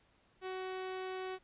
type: tone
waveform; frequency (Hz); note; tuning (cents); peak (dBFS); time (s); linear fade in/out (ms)
sawtooth; 374.1; F#4; +19; -35; 0.41-1.39; 50
effects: pink hiss -70 dBFS RMS until 1.43 s + resampled to 8000 Hz